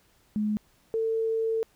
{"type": "tone pair in turn", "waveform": "sine", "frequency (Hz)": [211.5, 448.2], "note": ["G#3", "A4"], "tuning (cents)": [32, 32], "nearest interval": "octave + minor second", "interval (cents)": 1300, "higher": "second", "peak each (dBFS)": -24, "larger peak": "neither", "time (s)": [[0.36, 0.57], [0.94, 1.63]], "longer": "second", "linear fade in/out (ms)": 0, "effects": ["pink hiss -64 dBFS RMS until 1.75 s"]}